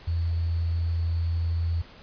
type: tone with sample-and-hold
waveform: sine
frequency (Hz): 83.8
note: E2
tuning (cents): +29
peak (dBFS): -23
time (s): 0.07-1.82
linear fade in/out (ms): 10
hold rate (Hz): 4410
effects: pink hiss -49 dBFS RMS until 2.02 s + resampled to 11025 Hz